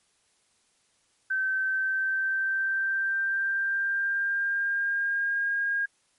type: tone with pitch glide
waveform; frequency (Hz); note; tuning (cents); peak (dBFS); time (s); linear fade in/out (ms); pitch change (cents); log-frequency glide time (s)
sine; 1543 to 1623.5; G6 to G#6; -28 to -40; -24; 1.3-5.86; 10; +88; 1.61-5.52
effects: white hiss -68 dBFS RMS until 6.18 s + MP3 48 kbps